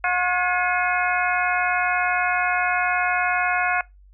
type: harmonic tone with a mistuned harmonic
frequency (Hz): 360.4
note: F#4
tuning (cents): -45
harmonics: 2 / 3 / 4 / 5 / 6 / 7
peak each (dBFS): -24 / -28 / -24 / -27 / -27 / -28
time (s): 0.04-3.81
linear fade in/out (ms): 2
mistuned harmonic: 5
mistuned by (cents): -98
effects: noise-tail reverb RT60 0.2 s tail -23 dB re dry + added 48 Hz sine -47 dBFS peak until 4.13 s